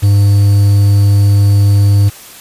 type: tone with quantisation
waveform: triangle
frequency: 100.9 Hz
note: G#2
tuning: 49 cents flat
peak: -3 dBFS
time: 0.02-2.1 s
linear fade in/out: 20 ms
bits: 5
effects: white hiss -34 dBFS RMS until 2.4 s + resampled to 32000 Hz